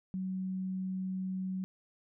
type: tone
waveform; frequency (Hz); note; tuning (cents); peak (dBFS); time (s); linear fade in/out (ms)
sine; 187.5; F#3; +23; -33; 0.14-1.64; 0
effects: none